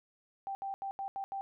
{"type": "tone bursts at uneven times", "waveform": "sine", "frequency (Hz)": 784, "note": "G5", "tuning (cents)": 0, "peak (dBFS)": -35, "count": 6, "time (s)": [[0.47, 0.55], [0.62, 0.74], [0.82, 0.91], [0.99, 1.08], [1.16, 1.24], [1.32, 1.41]], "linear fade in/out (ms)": 0, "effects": []}